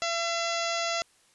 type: harmonic tone with a mistuned harmonic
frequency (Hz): 676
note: E5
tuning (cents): +43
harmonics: 1 / 2 / 3 / 4 / 5 / 6 / 7 / 8 / 9 / 10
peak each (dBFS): -31 / -34 / -36 / -37 / -38 / -39 / -39 / -40 / -41 / -41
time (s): 0.02-1.02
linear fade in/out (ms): 0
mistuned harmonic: 8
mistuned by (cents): -43
effects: white hiss -63 dBFS RMS until 1.34 s + resampled to 24000 Hz